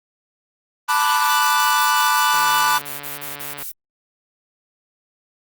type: chord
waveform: 45% pulse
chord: B minor seventh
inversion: third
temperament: equal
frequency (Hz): 880 / 987.8 / 1174.7 / 1480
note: A5 / B5 / D6 / F#6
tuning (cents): 0 / 0 / 0 / 0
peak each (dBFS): -22 / -20 / -20 / -21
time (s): 0.88-2.79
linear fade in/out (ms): 20
type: noise bursts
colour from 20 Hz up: violet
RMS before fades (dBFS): -30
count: 14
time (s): 1.23-3.72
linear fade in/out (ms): 20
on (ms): 150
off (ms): 30
type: click train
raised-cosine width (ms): 0.3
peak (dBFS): -18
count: 186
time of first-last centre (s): 2.34-3.625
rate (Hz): 144
effects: Opus 24 kbps